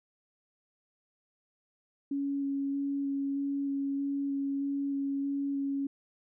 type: tone with vibrato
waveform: sine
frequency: 278.4 Hz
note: C#4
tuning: 8 cents sharp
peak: -29 dBFS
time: 2.11-5.87 s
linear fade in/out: 5 ms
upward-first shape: square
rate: 1.6 Hz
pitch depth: 8 cents each way
effects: none